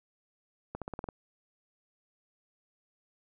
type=accelerating click train; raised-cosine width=1 ms; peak=-23 dBFS; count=7; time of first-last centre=0.75-1.088 s; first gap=67 ms; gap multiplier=0.93; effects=none